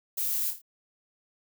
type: noise with echo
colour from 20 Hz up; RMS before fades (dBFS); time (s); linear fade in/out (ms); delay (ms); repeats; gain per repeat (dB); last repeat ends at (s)
violet; -30; 0.17-0.51; 10; 27; 4; -6; 0.618
effects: none